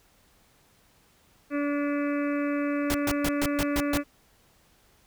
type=harmonic tone; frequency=288.4 Hz; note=D4; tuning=31 cents flat; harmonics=1 / 2 / 4 / 5 / 6 / 7 / 8 / 9; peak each=-26 / -32 / -38 / -40 / -42 / -43 / -44 / -45 dBFS; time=1.5-4.04 s; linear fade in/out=50 ms
type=noise bursts; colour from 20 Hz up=pink; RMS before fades=-28 dBFS; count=7; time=2.9-3.974 s; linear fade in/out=0 ms; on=42 ms; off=130 ms
effects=pink hiss -62 dBFS RMS until 5.06 s